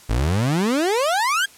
30% pulse exponential sweep, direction up, 50.6 to 1661.2 Hz, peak -15 dBFS, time 0.09-1.46 s, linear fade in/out 10 ms, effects white hiss -47 dBFS RMS until 1.57 s + low-pass 11000 Hz 12 dB/octave

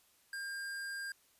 square tone, 1604 Hz, G6, 39 cents sharp, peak -40 dBFS, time 0.33-1.12 s, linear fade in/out 2 ms, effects white hiss -69 dBFS RMS until 1.39 s + resampled to 32000 Hz

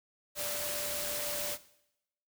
sine tone in noise, 587.3 Hz, D5, in tune, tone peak -40 dBFS, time 0.35-1.58 s, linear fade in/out 50 ms, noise white, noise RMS -36 dBFS, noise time 0.35-1.58 s, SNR -7 dB, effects noise-tail reverb RT60 0.8 s tail -17 dB re dry

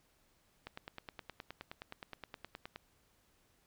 click train, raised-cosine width 0.3 ms, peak -28 dBFS, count 21, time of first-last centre 0.67-2.76 s, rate 9.57 Hz, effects pink hiss -72 dBFS RMS until 3.66 s

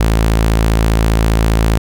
sawtooth tone, 55 Hz, A1, in tune, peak -6 dBFS, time 0-1.78 s, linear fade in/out 5 ms, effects none

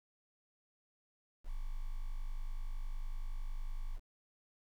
triangle tone, 25.4 Hz, G#0, 38 cents flat, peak -33 dBFS, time 1.44-4 s, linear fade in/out 50 ms, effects tanh soft clip ceiling -31 dBFS + 10-bit

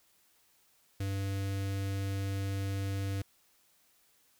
square tone with notch filter, 98 Hz, G2, in tune, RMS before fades -34 dBFS, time 1-3.22 s, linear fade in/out 5 ms, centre 950 Hz, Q 1.4, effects white hiss -68 dBFS RMS until 4.39 s

